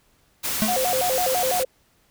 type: noise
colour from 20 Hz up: white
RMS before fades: -26 dBFS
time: 0.43-1.64 s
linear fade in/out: 20 ms
type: tone with exponential decay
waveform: square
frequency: 216.3 Hz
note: A3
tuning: 29 cents flat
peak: -17 dBFS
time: 0.62-0.84 s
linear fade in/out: 0 ms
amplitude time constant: 46 ms
type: tone with vibrato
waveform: sine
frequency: 613 Hz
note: D#5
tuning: 26 cents flat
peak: -21 dBFS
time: 0.68-1.65 s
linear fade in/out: 5 ms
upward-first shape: square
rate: 6 Hz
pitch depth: 290 cents each way
effects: pink hiss -62 dBFS RMS until 2.1 s